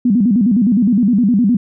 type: tone with vibrato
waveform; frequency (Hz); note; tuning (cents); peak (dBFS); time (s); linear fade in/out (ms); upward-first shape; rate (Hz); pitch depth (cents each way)
sine; 220; A3; 0; -9; 0.05-1.57; 5; square; 9.7; 190
effects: none